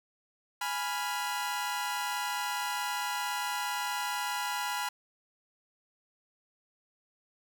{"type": "chord", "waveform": "sawtooth", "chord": "F diminished", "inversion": "first", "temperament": "equal", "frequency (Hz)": [830.6, 987.8, 1396.9], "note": ["Ab5", "Cb6", "F6"], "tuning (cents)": [0, 0, 0], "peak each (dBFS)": [-32, -31, -34], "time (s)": [0.61, 4.89], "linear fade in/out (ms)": 5, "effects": []}